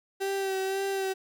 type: tone with vibrato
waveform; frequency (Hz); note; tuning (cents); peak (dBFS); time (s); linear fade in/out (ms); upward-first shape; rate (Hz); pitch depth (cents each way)
35% pulse; 386.9; G4; -23; -26; 0.2-1.14; 20; sine; 1.9; 25
effects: none